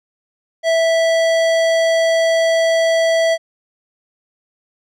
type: tone with hard clipping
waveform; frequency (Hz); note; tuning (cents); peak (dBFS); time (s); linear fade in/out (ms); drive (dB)
sine; 657; E5; -6; -14; 0.63-3.38; 50; 16
effects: none